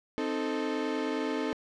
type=chord; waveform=35% pulse; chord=A diminished; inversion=first; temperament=equal; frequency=261.6 / 311.1 / 440 Hz; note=C4 / Eb4 / A4; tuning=0 / 0 / 0 cents; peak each=-32 dBFS; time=0.18-1.53 s; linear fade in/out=0 ms; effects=low-pass 4000 Hz 12 dB/octave